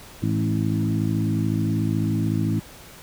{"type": "harmonic tone with a mistuned harmonic", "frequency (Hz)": 53.8, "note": "A1", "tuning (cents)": -38, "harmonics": [2, 3, 4, 5, 6], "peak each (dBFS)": [-24, -26, -27, -28, -29], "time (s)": [0.22, 2.6], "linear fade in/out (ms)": 10, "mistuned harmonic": 3, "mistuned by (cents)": 25, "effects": ["pink hiss -44 dBFS RMS until 3.02 s"]}